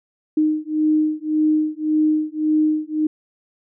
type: beating tone pair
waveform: sine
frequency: 307.4 / 309.2 Hz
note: D#4 / D#4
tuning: -21 / -11 cents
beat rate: 1.8 Hz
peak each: -19 dBFS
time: 0.37-3.07 s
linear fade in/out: 5 ms
effects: none